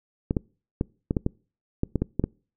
clicks, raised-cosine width 3 ms, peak -10 dBFS, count 11, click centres 0.309 / 0.368 / 0.811 / 1.109 / 1.168 / 1.264 / 1.834 / 1.957 / 2.02 / 2.196 / 2.24 s, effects noise-tail reverb RT60 0.4 s tail -26 dB re dry

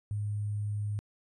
sine tone with sample-and-hold, 103.83 Hz, G#2, in tune, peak -30 dBFS, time 0.11-0.99 s, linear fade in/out 0 ms, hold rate 8820 Hz, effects resampled to 24000 Hz

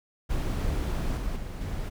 brown noise with level steps, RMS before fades -28 / -31 / -35 / -32 dBFS, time 0.29-1.9 s, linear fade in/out 20 ms, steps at 1.17 / 1.36 / 1.61 s, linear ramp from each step 2 ms, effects none

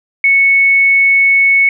sine tone, 2210 Hz, C#7, 6 cents flat, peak -6 dBFS, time 0.24-1.69 s, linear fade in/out 2 ms, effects none

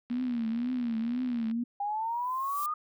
click train, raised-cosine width 0.3 ms, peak -33 dBFS, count 102, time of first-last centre 0.1-1.513 s, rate 71.5 Hz
sine tone with vibrato, 238.3 Hz, A#3, 38 cents sharp, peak -28 dBFS, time 0.1-1.64 s, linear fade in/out 10 ms, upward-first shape triangle, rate 2 Hz, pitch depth 130 cents each way
sine exponential sweep, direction up, 801 to 1244.5 Hz, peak -29 dBFS, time 1.8-2.74 s, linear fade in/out 5 ms
violet noise with exponential growth, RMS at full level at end -37 dBFS, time 2.01-2.66 s, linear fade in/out 1 ms, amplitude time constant 140 ms
effects none

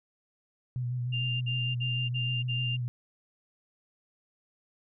sine tone with vibrato, 123.47 Hz, B2, in tune, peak -29 dBFS, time 0.76-2.88 s, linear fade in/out 0 ms, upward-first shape square, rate 6.6 Hz, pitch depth 27 cents each way
sine tone bursts, 2794 Hz, F7, in tune, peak -31 dBFS, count 5, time 1.12-2.77 s, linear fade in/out 20 ms, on 290 ms, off 50 ms
effects none

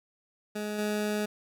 20% pulse tone with level steps, 210 Hz, G#3, 19 cents sharp, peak -27 / -23 dBFS, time 0.55-1.26 s, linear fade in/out 10 ms, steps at 0.78 s, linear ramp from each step 10 ms, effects none

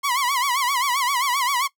sawtooth tone with vibrato, 1048 Hz, C6, 2 cents sharp, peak -16 dBFS, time 0.03-1.68 s, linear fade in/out 20 ms, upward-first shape sine, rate 7.6 Hz, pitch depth 150 cents each way, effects noise-tail reverb RT60 0.1 s tail -20 dB re dry

